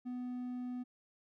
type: tone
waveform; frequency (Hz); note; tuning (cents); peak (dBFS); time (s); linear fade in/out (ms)
triangle; 248.5; B3; +11; -36; 0.05-0.84; 20
effects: none